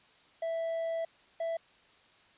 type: tone pair in turn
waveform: triangle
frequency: 659.3 / 661.7 Hz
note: E5 / E5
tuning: 0 / +6 cents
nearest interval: unison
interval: 6 cents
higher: second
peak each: -29 / -29 dBFS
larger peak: neither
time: 0.42-1.05 / 1.4-1.57 s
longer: first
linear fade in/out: 5 ms
effects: white hiss -62 dBFS RMS until 2.37 s + resampled to 8000 Hz